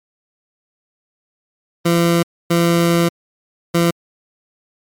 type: tone bursts at uneven times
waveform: 20% pulse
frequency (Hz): 170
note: F3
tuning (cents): -46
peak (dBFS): -7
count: 3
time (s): 1.85-2.23 / 2.5-3.09 / 3.74-3.91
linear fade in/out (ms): 10
effects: MP3 96 kbps